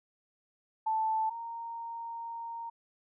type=tone pair in turn; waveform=sine; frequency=880 / 925.8 Hz; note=A5 / A#5; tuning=0 / -12 cents; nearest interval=minor second; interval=88 cents; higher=second; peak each=-27 / -37 dBFS; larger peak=first; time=0.86-1.3 / 1.3-2.7 s; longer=second; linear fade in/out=10 ms; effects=none